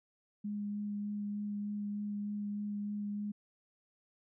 sine tone with vibrato, 206.1 Hz, G#3, 13 cents flat, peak -35 dBFS, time 0.44-3.32 s, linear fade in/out 10 ms, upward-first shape sine, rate 3.3 Hz, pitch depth 10 cents each way, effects none

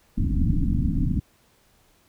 pink low-pass noise, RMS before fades -22 dBFS, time 0.17-1.2 s, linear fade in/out 10 ms, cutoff 300 Hz, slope 96 dB/octave, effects pink hiss -61 dBFS RMS until 2.08 s

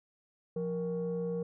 sine tone pair together, 175.1 / 468.7 Hz, F3 / A#4, +5 / +9 cents, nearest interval octave + perfect fourth, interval 1704 cents, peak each -34 / -32 dBFS, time 0.56-1.43 s, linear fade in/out 5 ms, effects tanh soft clip ceiling -27 dBFS

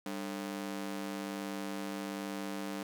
sawtooth ring-modulated tone, 246.9 Hz, B3, in tune, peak -30 dBFS, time 0.06-2.83 s, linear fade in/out 2 ms, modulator 50.6 Hz, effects none

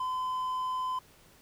triangle tone, 1020 Hz, C6, 44 cents flat, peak -28 dBFS, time 0-0.99 s, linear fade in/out 5 ms, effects pink hiss -59 dBFS RMS until 1.41 s

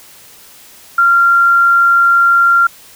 sine tone, 1383 Hz, F6, 17 cents flat, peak -6 dBFS, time 0.98-2.67 s, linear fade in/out 5 ms, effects white hiss -40 dBFS RMS until 2.95 s

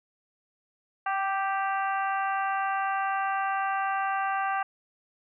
harmonic tone with a mistuned harmonic, 392 Hz, G4, in tune, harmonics 2 / 3 / 4 / 5 / 6 / 7, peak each -28 / -31 / -33 / -40 / -47 / -42 dBFS, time 1.06-4.63 s, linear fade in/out 5 ms, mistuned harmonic 2, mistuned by -15 cents, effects none

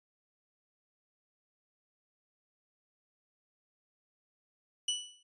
sawtooth tone with exponential decay, 2960 Hz, F#7, in tune, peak -24 dBFS, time 4.88-5.23 s, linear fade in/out 5 ms, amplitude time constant 76 ms, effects resampled to 24000 Hz

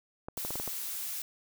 clicks, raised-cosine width 1 ms, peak -24 dBFS, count 7, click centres 0.285 / 0.376 / 0.45 / 0.506 / 0.556 / 0.599 / 0.677 s
blue noise, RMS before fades -37 dBFS, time 0.37-1.22 s, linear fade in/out 2 ms
effects none

